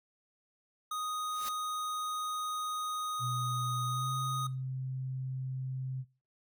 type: tone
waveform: square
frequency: 1244.5 Hz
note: D#6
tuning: in tune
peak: -35 dBFS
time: 0.91-4.47 s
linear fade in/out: 5 ms
type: noise with exponential growth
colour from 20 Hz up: white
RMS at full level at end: -38 dBFS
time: 1.24-1.49 s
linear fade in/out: 5 ms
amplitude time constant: 54 ms
type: tone with pitch glide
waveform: sine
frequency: 123.47 to 130.66 Hz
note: B2 to C3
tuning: 0 to -2 cents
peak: -34 dBFS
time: 3.19-6.05 s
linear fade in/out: 50 ms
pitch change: +98 cents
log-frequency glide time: 3.86-4.11 s
effects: noise-tail reverb RT60 0.3 s tail -18 dB re dry